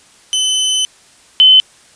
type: tone pair in turn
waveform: sawtooth / sine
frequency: 3035 / 3049 Hz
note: F#7 / G7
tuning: +43 / -49 cents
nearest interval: unison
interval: 8 cents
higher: second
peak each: -9 / -3 dBFS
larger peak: second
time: 0.33-0.85 / 1.4-1.6 s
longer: first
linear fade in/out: 0 ms
effects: white hiss -46 dBFS RMS until 1.95 s + resampled to 22050 Hz